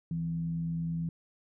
sine tone with frequency modulation, 165.1 Hz, E3, 3 cents sharp, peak -30 dBFS, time 0.11-1.09 s, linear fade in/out 2 ms, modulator 90.8 Hz, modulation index 0.28, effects none

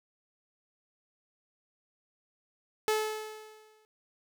sawtooth tone with exponential decay, 431.9 Hz, A4, 32 cents flat, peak -20 dBFS, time 2.88-3.85 s, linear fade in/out 0 ms, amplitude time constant 210 ms, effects none

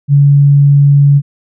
sine tone, 142.1 Hz, C#3, 43 cents sharp, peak -3 dBFS, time 0.08-1.22 s, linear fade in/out 50 ms, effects none

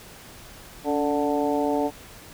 harmonic tone with a mistuned harmonic, 147.2 Hz, D3, 4 cents sharp, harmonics 2 / 3 / 4 / 5 / 6, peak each -25 / -27 / -28 / -29 / -30 dBFS, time 0.84-1.91 s, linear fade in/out 50 ms, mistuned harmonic 2, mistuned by -51 cents, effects pink hiss -45 dBFS RMS until 2.33 s

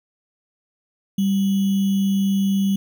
sine tone with sample-and-hold, 196 Hz, G3, in tune, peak -16 dBFS, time 1.18-2.76 s, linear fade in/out 5 ms, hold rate 3150 Hz, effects none

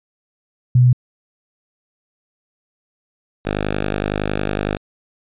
sine / 5% pulse tone pair in turn, 124.4 / 50.84 Hz, B2 / G#1, +13 / -36 cents, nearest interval octave + minor third, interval 1549 cents, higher first, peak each -8 dBFS, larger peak neither, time 0.75-0.93 / 3.45-4.77 s, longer second, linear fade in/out 5 ms, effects resampled to 8000 Hz

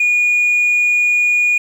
sine tone, 2445 Hz, D#7, 31 cents flat, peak -9 dBFS, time 0-1.58 s, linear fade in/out 5 ms, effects tanh soft clip ceiling -9 dBFS + 7-bit

